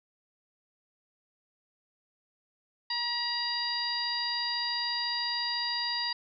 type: harmonic tone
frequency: 954 Hz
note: A#5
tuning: 40 cents sharp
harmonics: 1 / 2 / 3 / 4 / 5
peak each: -37 / -37 / -42 / -38 / -31 dBFS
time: 2.9-6.13 s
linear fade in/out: 5 ms
effects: none